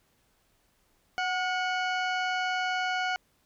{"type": "harmonic tone with a mistuned harmonic", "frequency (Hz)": 740, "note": "F#5", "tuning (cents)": 0, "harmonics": [1, 2, 3, 4, 6, 7, 8, 9], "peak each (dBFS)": [-30, -31, -36, -38, -44, -50, -51, -54], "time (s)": [1.18, 3.16], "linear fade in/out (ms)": 0, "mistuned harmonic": 2, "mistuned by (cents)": -43, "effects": ["pink hiss -69 dBFS RMS until 3.45 s"]}